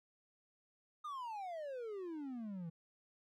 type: exponential sweep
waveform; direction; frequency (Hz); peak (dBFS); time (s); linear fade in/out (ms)
triangle; down; 1244.5 to 160; -40; 1.04-2.7; 10
effects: none